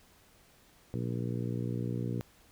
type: harmonic tone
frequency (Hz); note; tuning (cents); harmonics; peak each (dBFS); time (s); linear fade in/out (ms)
59.8; A#1; +45; 2 / 3 / 4 / 5 / 6 / 7 / 8; -34 / -38 / -40 / -42 / -44 / -45 / -46; 0.94-2.21; 0
effects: pink hiss -62 dBFS RMS until 2.51 s